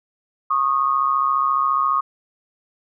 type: tone pair together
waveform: sine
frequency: 1098.5 / 1233 Hz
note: C#6 / D#6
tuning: -16 / -16 cents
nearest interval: major second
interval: 200 cents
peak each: -19 dBFS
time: 0.5-2.01 s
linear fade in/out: 10 ms
effects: none